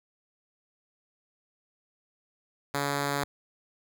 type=tone; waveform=5% pulse; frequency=142 Hz; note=C#3; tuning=42 cents sharp; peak=-16 dBFS; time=2.74-3.24 s; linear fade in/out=5 ms; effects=none

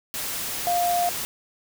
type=tone in noise; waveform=sine; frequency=702 Hz; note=F5; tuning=9 cents sharp; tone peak=-20 dBFS; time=0.67-1.09 s; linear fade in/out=0 ms; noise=white; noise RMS=-30 dBFS; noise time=0.14-1.25 s; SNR=+7 dB; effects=none

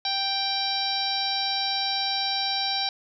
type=harmonic tone; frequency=784 Hz; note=G5; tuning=in tune; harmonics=1 / 2 / 3 / 4 / 5 / 6 / 7; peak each=-30 / -39 / -36 / -36 / -28 / -32 / -32 dBFS; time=0.05-2.89 s; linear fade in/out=2 ms; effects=none

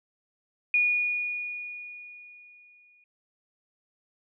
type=tone with exponential decay; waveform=sine; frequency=2450 Hz; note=D#7; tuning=27 cents flat; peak=-19 dBFS; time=0.74-3.04 s; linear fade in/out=2 ms; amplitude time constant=500 ms; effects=none

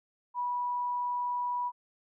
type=tone; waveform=sine; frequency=978 Hz; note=B5; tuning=17 cents flat; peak=-29 dBFS; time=0.34-1.72 s; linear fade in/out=50 ms; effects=none

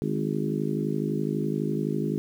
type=harmonic tone with a mistuned harmonic; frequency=51.91 Hz; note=G#1; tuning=in tune; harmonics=3 / 4 / 5 / 6 / 7 / 8; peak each=-30 / -31 / -32 / -33 / -33 / -34 dBFS; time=0.02-2.18 s; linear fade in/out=0 ms; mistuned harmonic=3; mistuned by=-36 cents; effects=9-bit

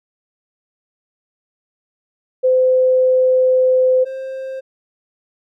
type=tone pair in turn; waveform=sine / triangle; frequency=513 / 528.3 Hz; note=C5 / C5; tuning=-34 / +17 cents; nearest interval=minor second; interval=51 cents; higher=second; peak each=-10 / -22 dBFS; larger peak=first; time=2.43-4.05 / 4.05-4.61 s; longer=first; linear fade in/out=20 ms; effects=none

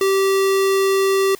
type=tone; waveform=square; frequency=388.4 Hz; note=G4; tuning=16 cents flat; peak=-15 dBFS; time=0.01-1.35 s; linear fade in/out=2 ms; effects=white hiss -44 dBFS RMS until 1.39 s

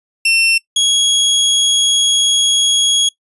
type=tone pair in turn; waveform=sawtooth; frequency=2700 / 3321 Hz; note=E7 / G#7; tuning=+41 / -1 cents; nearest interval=major third; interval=358 cents; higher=second; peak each=-7 dBFS; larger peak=neither; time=0.25-0.58 / 0.76-3.09 s; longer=second; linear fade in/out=5 ms; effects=noise-tail reverb RT60 0.1 s tail -22 dB re dry + resampled to 24000 Hz

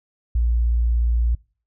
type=tone; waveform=sine; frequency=58.4 Hz; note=A#1; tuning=4 cents sharp; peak=-16 dBFS; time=0.35-1.35 s; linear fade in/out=5 ms; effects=noise-tail reverb RT60 0.4 s tail -24 dB re dry

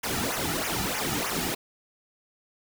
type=noise with flanger; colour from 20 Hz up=pink; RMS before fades=-29 dBFS; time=0.03-1.55 s; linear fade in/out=10 ms; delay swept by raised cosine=0.23 to 1.93 ms; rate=3.2 Hz; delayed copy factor=-0.85; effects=none

